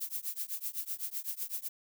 violet noise with tremolo, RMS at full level -34 dBFS, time 0-1.69 s, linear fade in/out 20 ms, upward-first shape triangle, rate 7.9 Hz, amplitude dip 100%, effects none

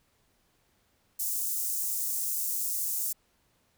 white high-pass noise, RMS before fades -31 dBFS, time 1.19-3.13 s, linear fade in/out 10 ms, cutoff 6700 Hz, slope 24 dB/octave, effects pink hiss -70 dBFS RMS until 3.77 s

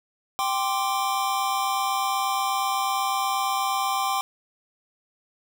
square chord, G suspended fourth, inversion none, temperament equal, 784 / 1046.5 / 1174.7 Hz, G5 / C6 / D6, 0 / 0 / 0 cents, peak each -27 / -28 / -30 dBFS, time 0.39-4.21 s, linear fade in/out 0 ms, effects 10-bit

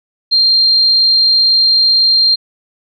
sine tone, 4186 Hz, C8, in tune, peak -7 dBFS, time 0.31-2.36 s, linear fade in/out 20 ms, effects none

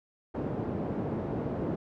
pink band-pass noise, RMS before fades -33 dBFS, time 0.34-1.76 s, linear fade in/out 10 ms, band 140 to 520 Hz, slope 12 dB/octave, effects none

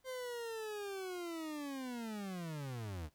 40% pulse linear sweep, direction down, 523.3 to 71 Hz, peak -40 dBFS, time 0.04-3.1 s, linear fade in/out 50 ms, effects pink hiss -75 dBFS RMS until 3.14 s

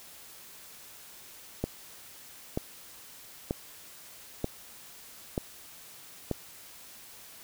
click train, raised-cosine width 2 ms, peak -15 dBFS, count 6, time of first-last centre 1.64-6.313 s, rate 1.07 Hz, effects white hiss -50 dBFS RMS until 7.43 s

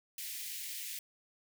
white high-pass noise, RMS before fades -42 dBFS, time 0.18-0.99 s, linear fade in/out 2 ms, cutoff 1900 Hz, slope 48 dB/octave, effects none

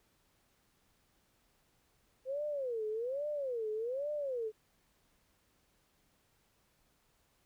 sine tone with vibrato, 506 Hz, B4, 42 cents sharp, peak -34 dBFS, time 2.25-4.52 s, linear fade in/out 50 ms, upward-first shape sine, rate 1.2 Hz, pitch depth 290 cents each way, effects pink hiss -73 dBFS RMS until 7.45 s

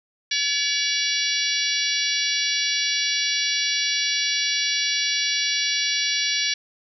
harmonic tone, 570 Hz, C#5, 48 cents sharp, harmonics 3 / 4 / 5 / 6 / 7 / 8 / 9 / 10, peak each -31 / -28 / -29 / -28 / -28 / -29 / -32 / -29 dBFS, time 0.31-6.54 s, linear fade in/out 5 ms, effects none

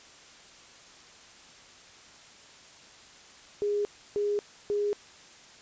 sine tone bursts, 411.8 Hz, G#4, 15 cents flat, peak -25 dBFS, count 3, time 3.62-4.93 s, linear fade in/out 0 ms, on 230 ms, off 310 ms, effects white hiss -52 dBFS RMS until 5.61 s + resampled to 16000 Hz

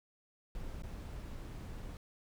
brown noise with dropouts, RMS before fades -44 dBFS, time 0.55-1.97 s, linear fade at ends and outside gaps 1 ms, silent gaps 0.822-0.834 s, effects none

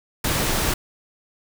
pink noise, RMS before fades -22 dBFS, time 0.24-0.74 s, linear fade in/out 5 ms, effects none

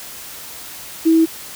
sine tone, 324.9 Hz, E4, 25 cents flat, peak -9 dBFS, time 1.05-1.26 s, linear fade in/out 20 ms, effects white hiss -34 dBFS RMS until 1.55 s

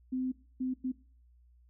sine tone bursts at uneven times, 257.2 Hz, C4, 30 cents flat, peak -30 dBFS, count 3, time 0.12-0.32 / 0.6-0.74 / 0.84-0.92 s, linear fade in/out 10 ms, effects noise-tail reverb RT60 0.4 s tail -19 dB re dry + added 60 Hz sine -59 dBFS peak until 1.69 s

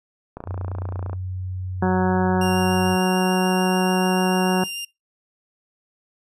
click train, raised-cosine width 1 ms, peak -19 dBFS, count 23, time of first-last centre 0.37-1.131 s, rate 28.9 Hz
sine tone with pitch glide, 92.5 to 94.55 Hz, F#2 to F#2, 0 to +38 cents, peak -26 dBFS, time 0.45-2.98 s, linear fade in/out 50 ms, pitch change +38 cents, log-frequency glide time 2.02-2.85 s
harmonic tone, 185 Hz, F#3, in tune, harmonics 1 / 2 / 3 / 4 / 5 / 6 / 7 / 8 / 9, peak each -19 / -23 / -30 / -26 / -28 / -35 / -37 / -34 / -34 dBFS, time 1.82-4.64 s, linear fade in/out 5 ms
sawtooth tone with vibrato, 2794 Hz, F7, in tune, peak -25 dBFS, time 2.41-4.85 s, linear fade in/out 5 ms, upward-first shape triangle, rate 6.8 Hz, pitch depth 8 cents each way
effects noise-tail reverb RT60 0.2 s tail -22 dB re dry + resampled to 32000 Hz

